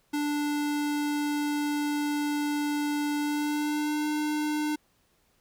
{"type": "tone with pitch glide", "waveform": "square", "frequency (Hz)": [293.7, 301.3], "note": ["D4", "D4"], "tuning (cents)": [0, 44], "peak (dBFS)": -27, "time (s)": [0.13, 4.76], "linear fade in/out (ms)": 10, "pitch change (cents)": 44, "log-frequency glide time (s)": [3.18, 4.08], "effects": ["pink hiss -68 dBFS RMS until 5.4 s"]}